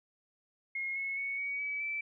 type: tone with pitch steps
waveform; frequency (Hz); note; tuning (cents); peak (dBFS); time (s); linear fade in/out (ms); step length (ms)
sine; 2153 / 2186 / 2219 / 2252 / 2286 / 2321; C7 / C#7 / C#7 / C#7 / D7 / D7; +49 / -25 / +1 / +27 / -47 / -21; -33; 0.75-2.01; 5; 210
effects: none